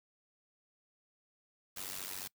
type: noise with amplitude modulation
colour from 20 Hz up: white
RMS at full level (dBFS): -39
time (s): 1.76-2.28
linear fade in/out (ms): 10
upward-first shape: sine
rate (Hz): 94.3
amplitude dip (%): 85
effects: noise-tail reverb RT60 0.1 s tail -23 dB re dry